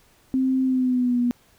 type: tone with pitch glide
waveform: sine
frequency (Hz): 261.6 to 242.7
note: C4 to B3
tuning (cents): 0 to -30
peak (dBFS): -18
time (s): 0.34-1.31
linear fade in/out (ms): 0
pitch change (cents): -130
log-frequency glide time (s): 0.64-1.2
effects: pink hiss -58 dBFS RMS until 1.58 s